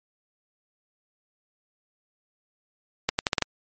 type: accelerating click train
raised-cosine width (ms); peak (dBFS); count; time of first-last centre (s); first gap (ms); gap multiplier
0.2; -4; 6; 3.09-3.423; 99; 0.8
effects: MP3 32 kbps